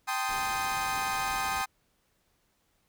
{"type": "chord", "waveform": "30% pulse", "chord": "A half-diminished seventh", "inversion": "third", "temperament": "equal with one note detuned", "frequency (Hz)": [784, 880, 1041.1, 1244.5], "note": ["G5", "A5", "C6", "Eb6"], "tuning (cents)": [0, 0, -9, 0], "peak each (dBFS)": [-30, -35, -33, -31], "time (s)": [0.07, 1.66], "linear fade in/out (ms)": 20}
{"type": "noise", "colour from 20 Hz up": "pink", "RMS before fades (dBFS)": -44, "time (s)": [0.29, 1.62], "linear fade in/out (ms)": 0}
{"effects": ["pink hiss -72 dBFS RMS until 2.88 s"]}